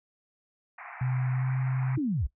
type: band-pass noise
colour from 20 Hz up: pink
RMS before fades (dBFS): -44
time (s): 0.78-1.96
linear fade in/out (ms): 5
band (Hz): 690 to 2400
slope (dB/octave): 96
type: tone with pitch glide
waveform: sine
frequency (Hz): 128.1 to 130.34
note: C3 to C3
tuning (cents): -36 to -6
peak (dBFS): -25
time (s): 1.01-1.98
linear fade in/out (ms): 5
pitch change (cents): +30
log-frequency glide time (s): 1.32-1.48
type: linear sweep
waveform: sine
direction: down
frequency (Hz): 329.6 to 45.58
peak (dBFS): -25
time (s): 1.97-2.27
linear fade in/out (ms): 10
effects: noise-tail reverb RT60 0.1 s tail -19 dB re dry